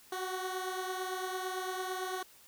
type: beating tone pair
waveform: 15% pulse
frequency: 370 / 378.9 Hz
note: F#4 / F#4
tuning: 0 / +41 cents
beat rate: 8.9 Hz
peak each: -30 / -35 dBFS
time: 0.12-2.23 s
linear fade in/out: 5 ms
effects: white hiss -59 dBFS RMS until 2.47 s